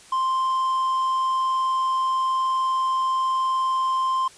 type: tone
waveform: triangle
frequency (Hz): 1046.5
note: C6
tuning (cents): 0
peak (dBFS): -18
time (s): 0.12-4.28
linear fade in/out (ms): 5
effects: white hiss -48 dBFS RMS until 4.37 s + resampled to 22050 Hz